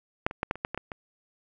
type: clicks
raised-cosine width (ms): 0.5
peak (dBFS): -8 / -22 / -12 / -11 / -25 / -12 / -17 / -18 / -21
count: 9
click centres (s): 0.265 / 0.311 / 0.431 / 0.511 / 0.556 / 0.649 / 0.746 / 0.776 / 0.918
effects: none